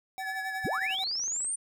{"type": "tone with tremolo", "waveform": "square", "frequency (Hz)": 762, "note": "G5", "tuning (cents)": -49, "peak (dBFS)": -34, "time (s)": [0.18, 1.04], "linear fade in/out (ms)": 0, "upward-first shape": "sine", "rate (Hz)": 11, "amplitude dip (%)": 70}
{"type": "tone with vibrato", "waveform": "triangle", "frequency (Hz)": 1716, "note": "A6", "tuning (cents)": -44, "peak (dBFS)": -32, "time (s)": [0.19, 0.95], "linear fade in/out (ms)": 50, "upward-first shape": "triangle", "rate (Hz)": 7.8, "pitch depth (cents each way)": 41}
{"type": "linear sweep", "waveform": "sine", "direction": "up", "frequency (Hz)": [30.75, 9230], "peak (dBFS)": -29, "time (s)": [0.64, 1.56], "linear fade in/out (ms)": 10}
{"type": "click train", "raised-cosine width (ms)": 0.5, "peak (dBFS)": -37, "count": 17, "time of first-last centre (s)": [0.78, 1.447], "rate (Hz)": 24}
{"effects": []}